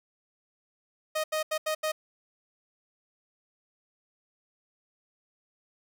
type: tone bursts at uneven times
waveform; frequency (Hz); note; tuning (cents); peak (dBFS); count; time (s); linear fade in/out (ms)
sawtooth; 622.3; D#5; 0; -23; 5; 1.15-1.24 / 1.32-1.43 / 1.51-1.58 / 1.66-1.75 / 1.83-1.92; 10
effects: none